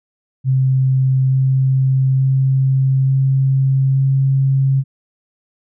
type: tone with pitch steps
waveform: sine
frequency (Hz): 131.7 / 132.54 / 133.38 / 134.23 / 135.09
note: C3 / C3 / C3 / C3 / C#3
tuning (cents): +12 / +23 / +34 / +45 / -44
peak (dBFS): -11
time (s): 0.44-4.84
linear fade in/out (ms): 50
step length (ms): 880
effects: none